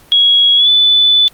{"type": "tone with pitch glide", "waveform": "sine", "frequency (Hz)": [3322, 3489], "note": ["G#7", "A7"], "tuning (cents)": [0, -15], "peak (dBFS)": -6, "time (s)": [0.12, 1.28], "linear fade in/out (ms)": 0, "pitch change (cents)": 85, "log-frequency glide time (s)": [0.56, 0.69], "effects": ["pink hiss -44 dBFS RMS until 1.33 s", "Opus 48 kbps"]}